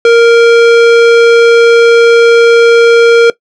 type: tone with tanh clipping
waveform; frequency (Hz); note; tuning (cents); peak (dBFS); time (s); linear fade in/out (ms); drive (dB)
sine; 466.2; A#4; 0; -3; 0.05-3.3; 2; 17
effects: noise-tail reverb RT60 0.1 s tail -19 dB re dry